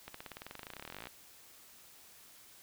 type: accelerating click train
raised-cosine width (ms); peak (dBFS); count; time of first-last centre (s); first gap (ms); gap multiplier
0.3; -28; 30; 0.08-1.071; 64; 0.95
effects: white hiss -58 dBFS RMS until 2.62 s